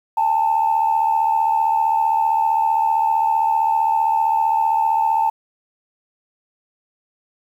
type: tone pair together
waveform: sine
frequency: 816.6 / 892 Hz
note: G#5 / A5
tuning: -29 / +23 cents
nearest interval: major second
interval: 152 cents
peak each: -20 / -15 dBFS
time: 0.17-5.3 s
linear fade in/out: 5 ms
effects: tanh soft clip ceiling -8 dBFS + 8-bit